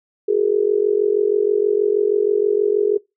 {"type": "tone with amplitude modulation", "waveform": "sine", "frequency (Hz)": 413.8, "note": "G#4", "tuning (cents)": -6, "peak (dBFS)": -10, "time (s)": [0.28, 2.98], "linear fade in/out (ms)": 10, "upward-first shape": "sine", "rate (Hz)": 46.3, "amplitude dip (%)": 95, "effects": ["noise-tail reverb RT60 0.2 s tail -23 dB re dry"]}